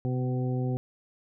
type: harmonic tone with a mistuned harmonic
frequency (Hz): 126.5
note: B2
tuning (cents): +42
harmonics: 1 / 2 / 3 / 4 / 6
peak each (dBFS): -27 / -33 / -37 / -39 / -43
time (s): 0.05-0.77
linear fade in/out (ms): 0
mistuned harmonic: 1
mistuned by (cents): +27
effects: none